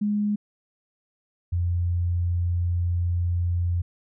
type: tone pair in turn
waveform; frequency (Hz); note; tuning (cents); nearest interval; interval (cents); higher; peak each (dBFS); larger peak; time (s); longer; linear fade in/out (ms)
sine; 207.7 / 87.33; G#3 / F2; 0 / 0; octave + minor third; 1500; first; -21; neither; 0.01-0.36 / 1.52-3.82; second; 10
effects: none